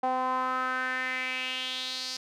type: tone with band-pass filter sweep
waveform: sawtooth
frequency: 256.8 Hz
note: C4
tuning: 32 cents flat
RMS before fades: -31 dBFS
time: 0.03-2.17 s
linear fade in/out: 5 ms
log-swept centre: 790 to 5000 Hz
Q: 4.2
effects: none